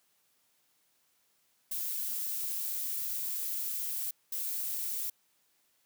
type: noise bursts at uneven times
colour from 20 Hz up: violet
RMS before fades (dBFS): -35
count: 2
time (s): 1.71-4.11 / 4.32-5.1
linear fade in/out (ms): 5
effects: white hiss -72 dBFS RMS until 5.85 s + high-pass 100 Hz 12 dB/octave